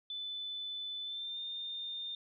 sine tone with pitch glide, 3505 to 3622 Hz, A7 to A7, -7 to +49 cents, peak -38 dBFS, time 0.1-2.15 s, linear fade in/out 2 ms, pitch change +56 cents, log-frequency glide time 1.03-1.4 s, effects none

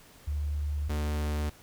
sine / 45% pulse tone pair in turn, 73.7 / 74.73 Hz, D2 / D2, +7 / +31 cents, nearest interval unison, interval 24 cents, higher second, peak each -28 / -28 dBFS, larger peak neither, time 0.27-0.89 / 0.89-1.5 s, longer first, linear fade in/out 10 ms, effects pink hiss -55 dBFS RMS until 1.62 s

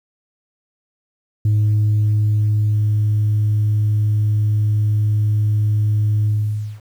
sine tone with ADSR envelope, 105.9 Hz, G#2, 34 cents sharp, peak -10 dBFS, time 1.45-6.81 s, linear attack 4 ms, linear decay 1300 ms, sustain -2 dB, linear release 540 ms, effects tanh soft clip ceiling -11 dBFS + 8-bit

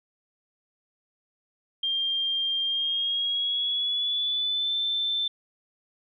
sine tone with pitch glide, 3194 to 3544 Hz, G7 to A7, +32 to +12 cents, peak -24 dBFS, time 1.83-5.28 s, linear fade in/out 5 ms, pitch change +180 cents, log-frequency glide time 2.64-4.75 s, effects none

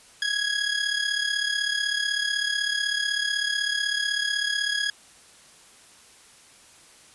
20% pulse tone with amplitude modulation, 1661.2 Hz, G#6, in tune, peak -16 dBFS, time 0.22-4.9 s, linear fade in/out 2 ms, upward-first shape sine, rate 36 Hz, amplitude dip 65%, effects white hiss -52 dBFS RMS until 7.14 s + resampled to 24000 Hz

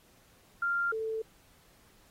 sine tone pair in turn, 1392 / 442.8 Hz, F6 / A4, -6 / +11 cents, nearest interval octave + minor sixth, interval 1983 cents, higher first, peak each -27 / -31 dBFS, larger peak first, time 0.62-0.92 / 0.92-1.22 s, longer neither, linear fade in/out 5 ms, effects pink hiss -63 dBFS RMS until 2.1 s + AAC 48 kbps

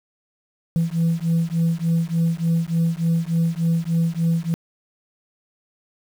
sine beating tone pair, 164.5 / 167.9 Hz, E3 / E3, -3 / +32 cents, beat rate 3.4 Hz, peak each -19 dBFS, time 0.76-4.54 s, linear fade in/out 0 ms, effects tanh soft clip ceiling -14 dBFS + 7-bit

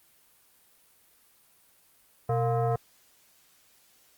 sine tone with frequency modulation, 123.47 Hz, B2, in tune, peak -23 dBFS, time 2.29-2.76 s, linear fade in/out 5 ms, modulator 582 Hz, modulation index 1.2, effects white hiss -62 dBFS RMS until 4.17 s + Opus 32 kbps

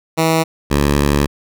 10% pulse tone pair in turn, 161.7 / 71.8 Hz, E3 / D2, -33 / -39 cents, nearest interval octave + major second, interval 1406 cents, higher first, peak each -4 dBFS, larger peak neither, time 0.17-0.44 / 0.7-1.27 s, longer second, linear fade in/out 20 ms, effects none

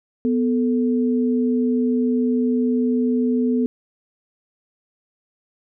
sine tone pair together, 246.9 / 440 Hz, B3 / A4, 0 / 0 cents, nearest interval minor seventh, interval 1000 cents, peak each -17 / -24 dBFS, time 0.25-3.66 s, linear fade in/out 0 ms, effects none

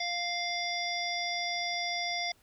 harmonic tone, 698.5 Hz, F5, in tune, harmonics 1 / 3 / 5 / 7 / 8, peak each -36 / -35 / -38 / -38 / -40 dBFS, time 0-2.32 s, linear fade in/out 5 ms, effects pink hiss -65 dBFS RMS until 2.42 s

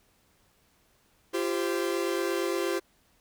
45% pulse chord, F suspended second, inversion none, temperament equal with one note detuned, 343.4 / 392 / 523.3 Hz, F4 / G4 / C5, -29 / 0 / 0 cents, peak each -30 / -31 / -34 dBFS, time 1.33-2.8 s, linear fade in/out 20 ms, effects pink hiss -66 dBFS RMS until 3.2 s

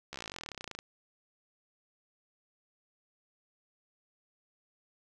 slowing click train, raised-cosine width 0.2 ms, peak -23 dBFS, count 28, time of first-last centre 0.13-0.789 s, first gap 14 ms, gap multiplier 1.04, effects none

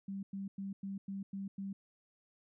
sine tone bursts, 196 Hz, G3, in tune, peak -38 dBFS, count 7, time 0.08-1.73 s, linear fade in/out 5 ms, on 150 ms, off 100 ms, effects none

